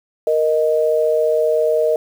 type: tone pair together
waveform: sine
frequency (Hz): 467.2 / 622.3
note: A#4 / D#5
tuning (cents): +4 / 0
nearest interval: perfect fourth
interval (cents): 496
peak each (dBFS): -16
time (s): 0.27-1.96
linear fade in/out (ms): 2
effects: 7-bit